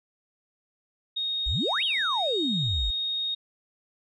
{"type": "tone", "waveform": "sine", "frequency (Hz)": 3725, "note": "A#7", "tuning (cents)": -2, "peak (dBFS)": -26, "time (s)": [1.16, 3.35], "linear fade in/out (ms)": 10}
{"type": "exponential two-way sweep", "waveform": "sine", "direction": "up then down", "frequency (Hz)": [43.65, 3446, 43.65], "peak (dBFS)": -25, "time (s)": [1.46, 2.91], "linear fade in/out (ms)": 10, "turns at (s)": 1.84}
{"effects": ["tanh soft clip ceiling -16 dBFS"]}